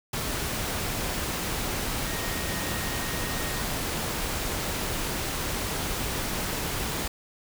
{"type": "tone in noise", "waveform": "sine", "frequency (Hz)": 1864.7, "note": "A#6", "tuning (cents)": 0, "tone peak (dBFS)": -39, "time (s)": [2.06, 3.62], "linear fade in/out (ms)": 5, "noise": "pink", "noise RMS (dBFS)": -30, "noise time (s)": [0.13, 7.08], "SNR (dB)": -12, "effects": []}